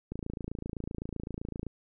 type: click train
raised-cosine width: 3 ms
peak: -23 dBFS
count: 44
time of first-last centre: 0.12-1.667 s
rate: 27.8 Hz
effects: none